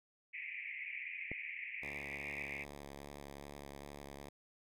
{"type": "band-pass noise", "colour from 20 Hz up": "pink", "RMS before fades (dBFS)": -45, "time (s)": [0.33, 2.65], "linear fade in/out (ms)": 20, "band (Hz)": [2000, 2500], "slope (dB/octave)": 96}
{"type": "click", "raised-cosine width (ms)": 2, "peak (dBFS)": -30, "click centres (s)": 1.316}
{"type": "tone with vibrato", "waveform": "5% pulse", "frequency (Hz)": 71, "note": "C#2", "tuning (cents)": 42, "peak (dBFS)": -37, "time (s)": [1.82, 4.29], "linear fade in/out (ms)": 5, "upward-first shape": "square", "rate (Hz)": 2.5, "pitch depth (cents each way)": 18}
{"effects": []}